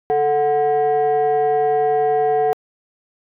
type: tone pair together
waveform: sine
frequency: 440 / 736.8 Hz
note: A4 / F#5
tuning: 0 / -7 cents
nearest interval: major sixth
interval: 893 cents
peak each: -15 dBFS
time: 0.1-2.53 s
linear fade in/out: 0 ms
effects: tanh soft clip ceiling -11 dBFS